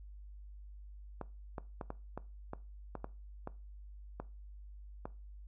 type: clicks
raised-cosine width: 1 ms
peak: -26 dBFS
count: 11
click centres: 1.213 / 1.582 / 1.812 / 1.904 / 2.176 / 2.534 / 2.953 / 3.044 / 3.474 / 4.2 / 5.055 s
effects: noise-tail reverb RT60 0.3 s tail -19 dB re dry + added 50 Hz sine -48 dBFS peak until 5.47 s